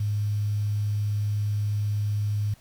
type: tone with quantisation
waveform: sine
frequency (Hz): 104.1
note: G#2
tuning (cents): +5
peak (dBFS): -23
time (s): 0-2.54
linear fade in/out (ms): 5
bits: 8
effects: pink hiss -57 dBFS RMS until 2.6 s